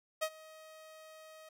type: tone with ADSR envelope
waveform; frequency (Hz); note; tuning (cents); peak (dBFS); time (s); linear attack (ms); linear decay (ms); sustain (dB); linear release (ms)
sawtooth; 630; D#5; +21; -26; 0.21-1.49; 19; 62; -22; 5
effects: none